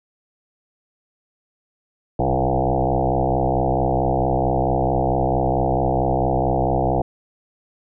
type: tone with frequency modulation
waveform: sine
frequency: 415.3 Hz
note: G#4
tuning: in tune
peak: -16 dBFS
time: 2.19-7.02 s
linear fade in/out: 5 ms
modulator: 64.5 Hz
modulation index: 6
effects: none

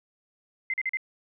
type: tone bursts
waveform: sine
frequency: 2076 Hz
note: C7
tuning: 14 cents flat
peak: -25 dBFS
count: 4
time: 0.7-0.971 s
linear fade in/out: 2 ms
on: 37 ms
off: 41 ms
effects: none

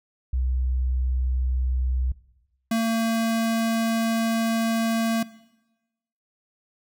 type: tone pair in turn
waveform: sine / square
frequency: 63.5 / 226.7 Hz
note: B1 / A#3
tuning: +49 / -48 cents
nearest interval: octave + minor seventh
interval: 2203 cents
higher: second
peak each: -21 / -21 dBFS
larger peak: neither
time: 0.33-2.12 / 2.71-5.23 s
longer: second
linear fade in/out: 5 ms
effects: noise-tail reverb RT60 1.0 s tail -19 dB re dry

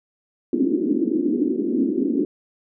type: band-pass noise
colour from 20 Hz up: pink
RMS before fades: -21 dBFS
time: 0.53-2.25 s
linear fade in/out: 2 ms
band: 240 to 360 Hz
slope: 48 dB/octave
effects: none

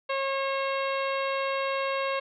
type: harmonic tone with a mistuned harmonic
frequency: 543 Hz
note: C#5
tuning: 36 cents flat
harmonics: 1 / 2 / 3 / 4 / 5 / 6 / 7 / 8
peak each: -29 / -31 / -38 / -37 / -37 / -45 / -44 / -47 dBFS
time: 0.09-2.2 s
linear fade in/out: 10 ms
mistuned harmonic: 8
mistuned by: -17 cents
effects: none

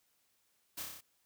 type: noise with echo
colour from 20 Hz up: white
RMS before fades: -42 dBFS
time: 0.77-0.83 s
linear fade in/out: 10 ms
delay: 30 ms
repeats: 6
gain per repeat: -2 dB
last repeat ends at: 1.01 s
effects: white hiss -75 dBFS RMS until 1.25 s

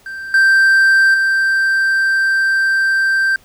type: tone with level steps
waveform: triangle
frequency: 1568 Hz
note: G6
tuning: in tune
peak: -23 / -6 / -10 dBFS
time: 0.06-3.36 s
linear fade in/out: 2 ms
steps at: 0.34 / 1.14 s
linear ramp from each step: 2 ms
effects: pink hiss -50 dBFS RMS until 3.44 s

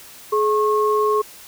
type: tone pair together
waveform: sine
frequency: 424 / 1087 Hz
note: G#4 / C#6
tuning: +36 / -34 cents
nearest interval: octave + major third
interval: 1630 cents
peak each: -17 / -19 dBFS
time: 0.32-1.22 s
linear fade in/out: 10 ms
effects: white hiss -42 dBFS RMS until 1.47 s

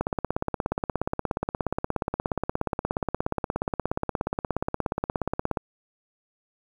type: click train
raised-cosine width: 1 ms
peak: -11 dBFS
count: 95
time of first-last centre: 0.01-5.572 s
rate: 16.9 Hz
effects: 8-bit

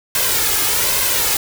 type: noise with flanger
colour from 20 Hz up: white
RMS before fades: -17 dBFS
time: 0.15-1.37 s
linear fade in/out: 2 ms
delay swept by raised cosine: 1.9 to 2.41 ms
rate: 1.2 Hz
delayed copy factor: +0.55
effects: none

